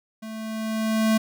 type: tone with level ramp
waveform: square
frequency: 220 Hz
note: A3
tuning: in tune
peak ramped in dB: -35 to -17 dBFS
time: 0.22-1.18 s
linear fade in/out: 10 ms
effects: none